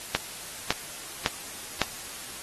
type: click train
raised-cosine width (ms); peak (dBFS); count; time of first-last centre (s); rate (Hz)
0.2; -4; 4; 0.15-1.817; 1.8
effects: white hiss -40 dBFS RMS until 2.42 s + AAC 32 kbps